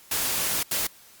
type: noise bursts at uneven times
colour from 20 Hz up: white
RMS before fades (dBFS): -26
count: 2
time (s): 0.11-0.63 / 0.71-0.87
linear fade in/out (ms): 5
effects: white hiss -52 dBFS RMS until 1.2 s + Opus 48 kbps